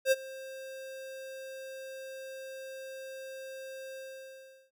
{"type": "tone with ADSR envelope", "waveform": "square", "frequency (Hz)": 530, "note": "C5", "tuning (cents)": 22, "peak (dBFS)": -21, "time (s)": [0.05, 4.71], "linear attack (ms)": 66, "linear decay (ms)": 32, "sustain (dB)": -21, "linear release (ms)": 740, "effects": []}